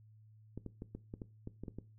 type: clicks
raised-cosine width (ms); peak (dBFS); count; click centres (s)
3; -30; 10; 0.576 / 0.663 / 0.821 / 0.95 / 1.139 / 1.218 / 1.474 / 1.636 / 1.682 / 1.786
effects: noise-tail reverb RT60 0.3 s tail -18 dB re dry + added 108 Hz sine -58 dBFS peak until 1.98 s